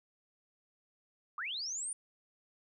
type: linear sweep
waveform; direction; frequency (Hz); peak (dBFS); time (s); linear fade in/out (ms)
sine; up; 1100 to 9370; -36; 1.38-1.93; 2
effects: 13-bit